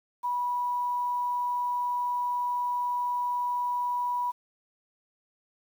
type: tone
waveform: sine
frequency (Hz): 978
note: B5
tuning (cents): -17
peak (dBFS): -26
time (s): 0.23-4.32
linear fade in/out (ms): 20
effects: 9-bit